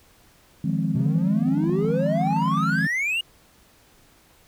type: chord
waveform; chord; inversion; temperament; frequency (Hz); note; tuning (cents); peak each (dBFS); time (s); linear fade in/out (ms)
sine; F minor seventh; third; equal; 155.56 / 174.61 / 207.7 / 261.6; Eb3 / F3 / Ab3 / C4; 0 / 0 / 0 / 0; -25 / -25 / -26 / -29; 0.64-2.87; 5
type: exponential sweep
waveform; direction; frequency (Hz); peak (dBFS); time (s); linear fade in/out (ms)
triangle; up; 121.7 to 2900; -20; 0.95-3.21; 5
effects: tanh soft clip ceiling -11 dBFS + pink hiss -56 dBFS RMS until 4.47 s